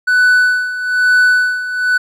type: tone with tremolo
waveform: triangle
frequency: 1492 Hz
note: F#6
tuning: 14 cents sharp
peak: -5 dBFS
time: 0.07-1.98 s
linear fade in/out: 10 ms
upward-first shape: sine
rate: 1.1 Hz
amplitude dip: 75%
effects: none